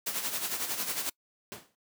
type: noise with tremolo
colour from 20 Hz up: white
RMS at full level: -31 dBFS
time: 0.06-1.1 s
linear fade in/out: 10 ms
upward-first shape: sine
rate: 11 Hz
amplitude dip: 60%
type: noise with exponential decay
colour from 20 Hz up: pink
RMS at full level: -38 dBFS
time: 1.52-1.75 s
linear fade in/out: 0 ms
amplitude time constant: 48 ms
effects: noise-tail reverb RT60 0.1 s tail -25 dB re dry + high-pass 150 Hz 12 dB/octave